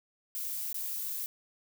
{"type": "noise with dropouts", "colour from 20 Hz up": "violet", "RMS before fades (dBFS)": -36, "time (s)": [0.35, 1.26], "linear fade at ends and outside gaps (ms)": 0, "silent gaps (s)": [0.728, 0.744], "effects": []}